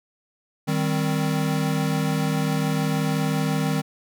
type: chord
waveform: square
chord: C minor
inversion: first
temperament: equal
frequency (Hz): 155.56 / 196 / 261.6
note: Eb3 / G3 / C4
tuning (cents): 0 / 0 / 0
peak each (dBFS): -24 / -28 / -28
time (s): 0.67-3.82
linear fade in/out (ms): 20
effects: none